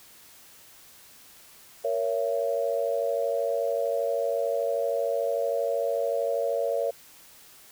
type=chord; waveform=sine; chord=A# diminished; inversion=none; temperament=just; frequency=466.2 / 559.4 / 671.3 Hz; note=A#4 / C#5 / E5; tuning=0 / +16 / +31 cents; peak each=-29 / -27 / -30 dBFS; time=1.84-6.91 s; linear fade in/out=10 ms; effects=white hiss -52 dBFS RMS until 7.71 s